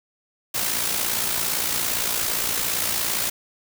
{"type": "noise with amplitude modulation", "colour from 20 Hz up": "white", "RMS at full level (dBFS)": -22, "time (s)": [0.54, 3.3], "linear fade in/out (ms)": 10, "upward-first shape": "sine", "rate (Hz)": 57.5, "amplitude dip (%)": 50, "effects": []}